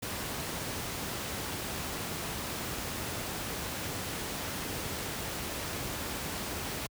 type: noise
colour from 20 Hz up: pink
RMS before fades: -36 dBFS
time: 0.02-6.87 s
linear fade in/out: 10 ms
effects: high-pass 60 Hz 12 dB/octave